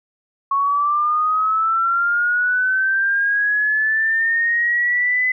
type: linear sweep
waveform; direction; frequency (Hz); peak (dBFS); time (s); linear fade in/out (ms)
sine; up; 1100 to 2021; -15; 0.51-5.32; 5
effects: none